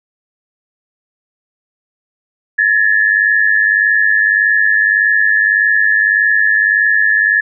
sine tone pair together, 1711 / 1812.7 Hz, A6 / A#6, -49 / -49 cents, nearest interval minor second, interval 100 cents, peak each -10 / -14 dBFS, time 2.58-7.41 s, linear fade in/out 10 ms, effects none

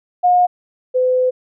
sine tone pair in turn, 718 / 507.7 Hz, F5 / B4, +48 / +48 cents, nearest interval tritone, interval 600 cents, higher first, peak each -9 / -12 dBFS, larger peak first, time 0.23-0.47 / 0.94-1.31 s, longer second, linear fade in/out 20 ms, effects none

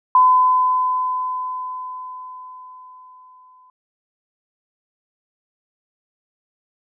sine tone with exponential decay, 1013 Hz, B5, 44 cents sharp, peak -8 dBFS, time 0.15-3.7 s, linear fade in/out 2 ms, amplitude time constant 770 ms, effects none

